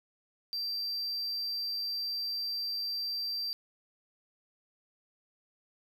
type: tone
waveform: triangle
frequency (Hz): 4699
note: D8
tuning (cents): 0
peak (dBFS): -31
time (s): 0.53-3.53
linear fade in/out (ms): 0
effects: none